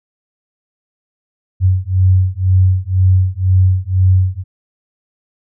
sine beating tone pair, 92.2 / 94.2 Hz, F#2 / F#2, -6 / +32 cents, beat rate 2 Hz, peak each -12 dBFS, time 1.6-4.44 s, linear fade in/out 50 ms, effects none

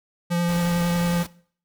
square tone with vibrato, 173 Hz, F3, 16 cents flat, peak -21 dBFS, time 0.3-1.24 s, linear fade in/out 20 ms, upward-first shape sine, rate 11 Hz, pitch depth 14 cents each way
pink noise, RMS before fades -35 dBFS, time 0.48-1.27 s, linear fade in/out 10 ms
effects noise-tail reverb RT60 0.5 s tail -20 dB re dry

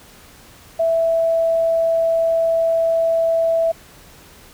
sine tone, 659.3 Hz, E5, in tune, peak -14 dBFS, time 0.79-3.72 s, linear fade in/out 10 ms, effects pink hiss -45 dBFS RMS until 4.53 s

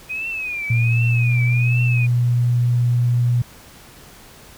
sine tone with vibrato, 2489 Hz, D#7, in tune, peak -23 dBFS, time 0.09-2.07 s, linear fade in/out 20 ms, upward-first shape triangle, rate 1.3 Hz, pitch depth 150 cents each way
sine tone with pitch glide, 116.8 to 121.27 Hz, A#2 to B2, +4 to -31 cents, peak -14 dBFS, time 0.7-3.42 s, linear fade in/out 5 ms, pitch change +65 cents, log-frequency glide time 1.05-1.33 s
effects pink hiss -44 dBFS RMS until 4.57 s

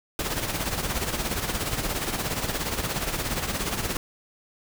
pink noise with tremolo, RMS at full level -26 dBFS, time 0.19-3.97 s, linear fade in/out 2 ms, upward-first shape sine, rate 17 Hz, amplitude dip 60%, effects none

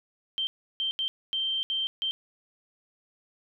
sine tone bursts at uneven times, 3136 Hz, G7, in tune, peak -26 dBFS, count 6, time 0.38-0.47 / 0.8-0.91 / 0.99-1.08 / 1.33-1.63 / 1.7-1.87 / 2.02-2.11 s, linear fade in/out 0 ms, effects none

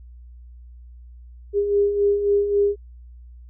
sine beating tone pair, 402.7 / 406.4 Hz, G4 / G#4, +47 / -38 cents, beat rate 3.7 Hz, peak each -25 / -17 dBFS, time 1.53-2.76 s, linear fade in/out 50 ms, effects added 60 Hz sine -40 dBFS peak until 3.49 s

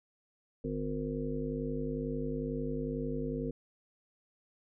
harmonic tone, 51.1 Hz, G#1, 27 cents flat, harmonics 1 / 3 / 5 / 7 / 9 / 10, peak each -41 / -39 / -37 / -44 / -38 / -47 dBFS, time 0.64-3.51 s, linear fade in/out 5 ms, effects none

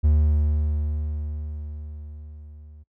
triangle tone with level ramp, 75.2 Hz, D2, 42 cents sharp, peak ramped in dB -12 to -41 dBFS, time 0.03-2.84 s, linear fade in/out 20 ms, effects noise-tail reverb RT60 0.1 s tail -24 dB re dry

